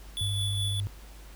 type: tone with tremolo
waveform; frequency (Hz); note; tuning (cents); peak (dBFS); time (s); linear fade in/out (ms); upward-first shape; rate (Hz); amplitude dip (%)
square; 3443; A7; -38; -30; 0.17-0.8; 0; sine; 4.8; 35
type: tone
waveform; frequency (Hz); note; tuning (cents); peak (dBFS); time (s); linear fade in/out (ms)
sine; 100.6; G2; +45; -28; 0.21-0.87; 0
effects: added 50 Hz sine -45 dBFS peak until 1.35 s + pink hiss -53 dBFS RMS until 1.35 s